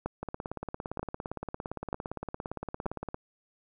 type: two click trains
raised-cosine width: 1 ms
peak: -21 / -17 dBFS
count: 52 / 4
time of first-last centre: 0.23-3.144 / 0.06-2.864 s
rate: 17.5 / 1.07 Hz
effects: none